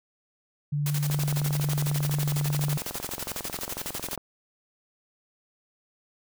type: tone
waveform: sine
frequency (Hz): 146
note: D3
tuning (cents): -10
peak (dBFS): -24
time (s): 0.72-2.78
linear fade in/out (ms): 10
type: noise with tremolo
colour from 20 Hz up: white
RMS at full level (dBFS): -33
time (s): 0.86-4.16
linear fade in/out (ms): 2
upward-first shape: square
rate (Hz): 12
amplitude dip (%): 75
type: click train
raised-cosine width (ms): 1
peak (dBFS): -21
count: 69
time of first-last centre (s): 1.1-4.177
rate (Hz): 22.1
effects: none